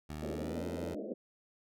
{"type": "tone with pitch glide", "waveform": "15% pulse", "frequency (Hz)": [76, 84.82], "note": ["D#2", "E2"], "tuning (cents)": [-40, 50], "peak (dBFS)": -34, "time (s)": [0.09, 0.95], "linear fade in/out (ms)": 10, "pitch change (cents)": 190, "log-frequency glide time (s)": [0.34, 0.63]}
{"type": "band-pass noise", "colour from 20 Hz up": "pink", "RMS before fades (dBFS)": -40, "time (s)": [0.22, 1.14], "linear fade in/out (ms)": 10, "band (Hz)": [200, 650], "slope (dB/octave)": 96}
{"effects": []}